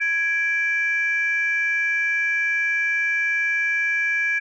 sine tone pair together, 1661.2 / 2340 Hz, G#6 / D7, 0 / -7 cents, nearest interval tritone, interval 593 cents, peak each -21 dBFS, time 0-4.4 s, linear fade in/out 20 ms, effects tanh soft clip ceiling -13 dBFS

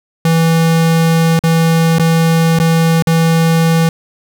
square tone with dropouts, 164.2 Hz, E3, 6 cents flat, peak -9 dBFS, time 0.25-3.89 s, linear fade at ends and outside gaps 2 ms, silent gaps 1.392-1.437 / 1.985-1.995 / 2.589-2.599 / 3.024-3.071 s, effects none

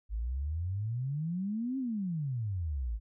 sine exponential two-way sweep, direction up then down, 50.8 to 271.7 to 50.8 Hz, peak -31 dBFS, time 0.09-3 s, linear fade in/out 50 ms, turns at 1.78 s, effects none

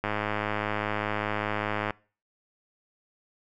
click train, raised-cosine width 0.5 ms, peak -13 dBFS, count 197, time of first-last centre 0.04-1.907 s, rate 105 Hz, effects noise-tail reverb RT60 0.4 s tail -24 dB re dry

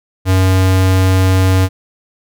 square tone, 93.9 Hz, F#2, 26 cents sharp, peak -9 dBFS, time 0.25-1.69 s, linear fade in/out 50 ms, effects none

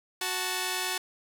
5% pulse tone pair together, 369.9 / 879.8 Hz, F#4 / A5, 0 / 0 cents, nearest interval octave + minor third, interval 1500 cents, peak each -20 dBFS, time 0.21-0.98 s, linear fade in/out 5 ms, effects none

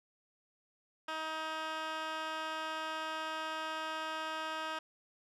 15% pulse tone with band-pass filter, 316 Hz, D#4, 27 cents sharp, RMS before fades -39 dBFS, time 1.08-4.79 s, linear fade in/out 5 ms, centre 1900 Hz, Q 1.3, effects none

